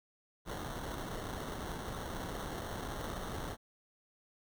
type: noise with sample-and-hold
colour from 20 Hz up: pink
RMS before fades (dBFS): -41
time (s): 0.45-3.57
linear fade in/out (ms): 50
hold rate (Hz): 2450
effects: none